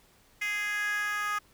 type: tone with high-pass filter sweep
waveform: 10% pulse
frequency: 415.3 Hz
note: G#4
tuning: in tune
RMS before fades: -31 dBFS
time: 0.41-1.39 s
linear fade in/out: 10 ms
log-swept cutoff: 2100 to 1300 Hz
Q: 4.9
effects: pink hiss -62 dBFS RMS until 1.53 s